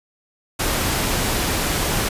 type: noise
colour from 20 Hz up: pink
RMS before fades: -21 dBFS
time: 0.59-2.09 s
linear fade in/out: 10 ms
effects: resampled to 32000 Hz